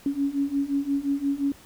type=beating tone pair; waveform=sine; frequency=276.8 / 282.5 Hz; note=C#4 / C#4; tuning=-2 / +33 cents; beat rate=5.7 Hz; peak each=-27 / -25 dBFS; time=0.06-1.52 s; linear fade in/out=2 ms; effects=pink hiss -51 dBFS RMS until 1.65 s